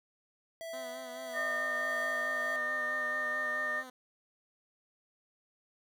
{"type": "tone with tremolo", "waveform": "square", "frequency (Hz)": 659.3, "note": "E5", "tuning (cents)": 0, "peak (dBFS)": -39, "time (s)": [0.61, 2.56], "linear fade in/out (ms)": 0, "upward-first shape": "triangle", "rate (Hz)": 1.6, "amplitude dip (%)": 45}
{"type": "tone with vibrato", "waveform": "10% pulse", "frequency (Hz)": 252.9, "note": "B3", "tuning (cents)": 41, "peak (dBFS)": -38, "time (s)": [0.73, 3.9], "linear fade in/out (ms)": 5, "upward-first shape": "sine", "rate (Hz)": 4.6, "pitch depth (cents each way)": 48}
{"type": "harmonic tone", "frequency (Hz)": 607, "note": "D#5", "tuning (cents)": -43, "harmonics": [1, 2, 3], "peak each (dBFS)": [-41, -39, -32], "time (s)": [1.33, 3.84], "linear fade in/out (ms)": 50}
{"effects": []}